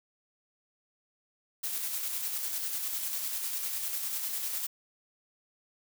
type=noise with tremolo; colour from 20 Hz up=blue; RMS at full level=-33 dBFS; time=1.63-4.67 s; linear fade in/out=10 ms; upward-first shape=square; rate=10 Hz; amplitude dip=30%; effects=none